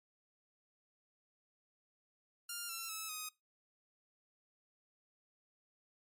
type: tone with pitch steps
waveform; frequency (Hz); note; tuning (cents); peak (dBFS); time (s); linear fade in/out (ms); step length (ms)
5% pulse; 1400 / 1349.2 / 1300.2 / 1253; F6 / E6 / E6 / D#6; +4 / +40 / -24 / +12; -30; 2.49-3.29; 5; 200
effects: noise-tail reverb RT60 0.2 s tail -21 dB re dry + MP3 64 kbps